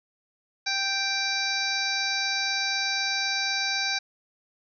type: harmonic tone with a mistuned harmonic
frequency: 784 Hz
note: G5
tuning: in tune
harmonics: 1 / 2 / 3 / 5 / 6 / 7 / 8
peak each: -35 / -31 / -31 / -31 / -32 / -34 / -37 dBFS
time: 0.66-3.99 s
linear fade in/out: 10 ms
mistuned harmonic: 8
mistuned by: -53 cents
effects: none